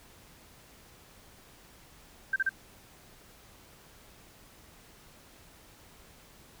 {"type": "tone bursts", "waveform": "sine", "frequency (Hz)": 1568, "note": "G6", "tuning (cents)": 0, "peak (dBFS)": -24, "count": 3, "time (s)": [2.33, 2.493], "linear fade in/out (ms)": 5, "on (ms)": 31, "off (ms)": 35, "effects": ["pink hiss -56 dBFS RMS until 6.6 s"]}